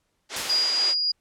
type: band-pass noise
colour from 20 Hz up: white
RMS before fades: -33 dBFS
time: 0.29-0.95 s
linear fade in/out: 50 ms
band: 310 to 6500 Hz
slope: 24 dB/octave
type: noise with exponential decay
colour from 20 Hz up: white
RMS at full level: -28 dBFS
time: 0.36-0.96 s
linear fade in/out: 5 ms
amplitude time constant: 130 ms
type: tone with tremolo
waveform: sine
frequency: 4868 Hz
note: D#8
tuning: 39 cents flat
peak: -19 dBFS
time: 0.49-1.12 s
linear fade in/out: 10 ms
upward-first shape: sine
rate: 3.4 Hz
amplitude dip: 30%
effects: pink hiss -73 dBFS RMS until 1.2 s + low-pass 11000 Hz 12 dB/octave